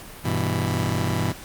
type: chord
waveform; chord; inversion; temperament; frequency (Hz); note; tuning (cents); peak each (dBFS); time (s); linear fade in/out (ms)
sawtooth; E minor; first; just; 98.89 / 123.61 / 164.81; G2 / B2 / E3; +16 / +2 / 0; -22 / -22 / -23; 0.24-1.33; 20
effects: pink hiss -41 dBFS RMS until 1.44 s + Opus 48 kbps